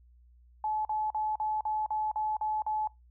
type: tone bursts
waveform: sine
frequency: 859 Hz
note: A5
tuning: 42 cents flat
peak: -28 dBFS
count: 9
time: 0.64-2.874 s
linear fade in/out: 2 ms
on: 210 ms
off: 43 ms
effects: noise-tail reverb RT60 0.2 s tail -24 dB re dry + added 60 Hz sine -56 dBFS peak until 3.1 s